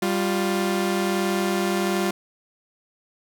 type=tone pair together; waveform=sawtooth; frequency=196.42 / 351.5 Hz; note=G3 / F4; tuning=+4 / +11 cents; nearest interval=minor seventh; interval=1007 cents; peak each=-20 dBFS; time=0.02-2.11 s; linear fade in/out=5 ms; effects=none